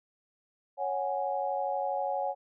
sine chord, C# suspended fourth, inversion none, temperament just, 554.4 / 739.2 / 831.5 Hz, C#5 / F#5 / G#5, 0 / -2 / +2 cents, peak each -33 dBFS, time 0.77-2.35 s, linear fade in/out 50 ms, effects none

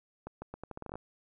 accelerating click train, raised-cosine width 1 ms, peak -27 dBFS, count 12, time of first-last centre 0.27-0.956 s, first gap 150 ms, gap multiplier 0.8, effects none

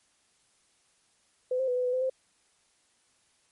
sine tone with pitch steps, 506 / 525 / 496.4 / 501 / 497.3 / 512 / 522 Hz, B4 / C5 / B4 / B4 / B4 / C5 / C5, +42 / +6 / +9 / +25 / +12 / -38 / -4 cents, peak -25 dBFS, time 1.51-2.098 s, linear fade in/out 5 ms, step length 84 ms, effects white hiss -68 dBFS RMS until 3.51 s + MP3 48 kbps

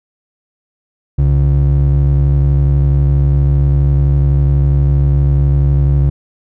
triangle ring-modulated tone, 102.5 Hz, G#2, 22 cents flat, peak -3 dBFS, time 1.18-6.1 s, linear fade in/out 10 ms, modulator 36.1 Hz, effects none

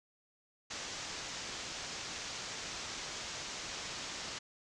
white low-pass noise, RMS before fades -43 dBFS, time 0.7-4.39 s, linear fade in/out 10 ms, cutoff 7000 Hz, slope 48 dB/octave, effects none

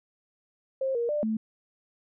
sine tone with pitch steps, 532 / 471.1 / 594 / 219.6 Hz, C5 / A#4 / D5 / A3, +29 / +18 / +20 / -3 cents, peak -25 dBFS, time 0.81-1.37 s, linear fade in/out 5 ms, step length 140 ms, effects none

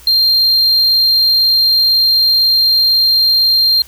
triangle tone, 4186 Hz, C8, in tune, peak -7 dBFS, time 0.07-3.82 s, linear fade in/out 2 ms, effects added 60 Hz sine -41 dBFS peak until 3.87 s + white hiss -41 dBFS RMS until 3.87 s

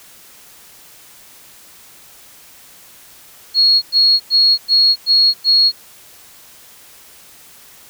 sine tone bursts, 4312 Hz, C#8, 49 cents flat, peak -8 dBFS, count 6, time 3.54-5.72 s, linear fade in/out 50 ms, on 280 ms, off 100 ms, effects white hiss -43 dBFS RMS until 7.89 s

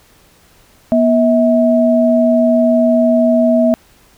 sine tone pair together, 241.1 / 646 Hz, B3 / E5, -41 / -35 cents, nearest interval octave + perfect fourth, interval 1706 cents, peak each -11 dBFS, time 0.92-3.74 s, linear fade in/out 0 ms, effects pink hiss -49 dBFS RMS until 4.17 s

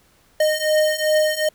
square beating tone pair, 614 / 616.6 Hz, D#5 / D#5, -23 / -16 cents, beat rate 2.6 Hz, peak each -21 / -19 dBFS, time 0.4-1.49 s, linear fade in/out 5 ms, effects pink hiss -57 dBFS RMS until 1.54 s

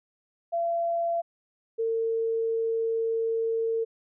sine tone pair in turn, 679 / 453.2 Hz, F5 / A#4, -49 / -49 cents, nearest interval perfect fifth, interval 700 cents, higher first, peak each -24 dBFS, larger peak neither, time 0.52-1.22 / 1.78-3.85 s, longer second, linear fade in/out 20 ms, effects none

